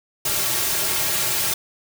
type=noise with comb filter; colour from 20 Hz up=white; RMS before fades=-22 dBFS; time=0.25-1.54 s; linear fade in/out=5 ms; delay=4 ms; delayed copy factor=-1; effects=none